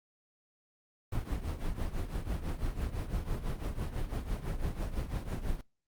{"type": "noise with tremolo", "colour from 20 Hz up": "brown", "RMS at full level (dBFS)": -31, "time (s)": [1.12, 5.61], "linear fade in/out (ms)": 2, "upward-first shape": "triangle", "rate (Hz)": 6, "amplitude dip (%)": 80, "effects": ["noise-tail reverb RT60 0.3 s tail -24 dB re dry", "Opus 32 kbps"]}